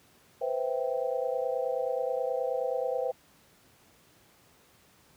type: chord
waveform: sine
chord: C major seventh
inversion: third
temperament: equal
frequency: 493.9 / 523.3 / 659.3 / 784 Hz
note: B4 / C5 / E5 / G5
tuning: 0 / 0 / 0 / 0 cents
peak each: -32 / -31 / -36 / -37 dBFS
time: 0.41-3.12 s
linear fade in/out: 10 ms
effects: pink hiss -61 dBFS RMS until 5.16 s + high-pass 80 Hz 12 dB/octave

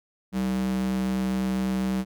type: tone with high-pass filter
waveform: square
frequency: 64 Hz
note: C2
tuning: 38 cents flat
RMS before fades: -26 dBFS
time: 0.32-2.05 s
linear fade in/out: 50 ms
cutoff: 170 Hz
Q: 3.7
effects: none

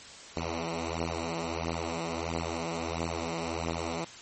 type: beating tone pair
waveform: 5% pulse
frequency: 82.41 / 83.91 Hz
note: E2 / E2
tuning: 0 / +31 cents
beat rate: 1.5 Hz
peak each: -23 dBFS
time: 0.36-4.05 s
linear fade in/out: 10 ms
effects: white hiss -47 dBFS RMS until 4.21 s + MP3 32 kbps

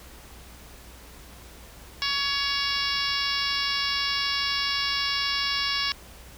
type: harmonic tone with a mistuned harmonic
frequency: 561 Hz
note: C#5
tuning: 21 cents sharp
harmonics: 2 / 3 / 4 / 5 / 6 / 7 / 8 / 9 / 10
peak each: -33 / -33 / -33 / -33 / -33 / -33 / -33 / -33 / -33 dBFS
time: 2.02-5.92 s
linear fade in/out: 0 ms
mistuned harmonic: 10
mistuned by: -49 cents
effects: added 60 Hz sine -48 dBFS peak until 6.37 s + pink hiss -48 dBFS RMS until 6.37 s

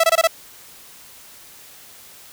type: tone bursts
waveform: sawtooth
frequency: 658 Hz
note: E5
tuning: 3 cents flat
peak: -8 dBFS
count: 5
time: 0-0.273 s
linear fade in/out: 5 ms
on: 37 ms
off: 22 ms
effects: white hiss -44 dBFS RMS until 2.32 s

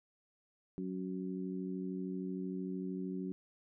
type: harmonic tone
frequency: 93.1 Hz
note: F#2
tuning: 11 cents sharp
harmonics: 2 / 3 / 4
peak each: -39 / -42 / -44 dBFS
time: 0.78-3.32 s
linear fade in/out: 0 ms
effects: none

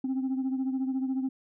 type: beating tone pair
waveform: sine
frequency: 261.6 / 275.6 Hz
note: C4 / C#4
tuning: 0 / -10 cents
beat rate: 14 Hz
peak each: -26 / -33 dBFS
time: 0.04-1.29 s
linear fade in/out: 5 ms
effects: tanh soft clip ceiling -24 dBFS

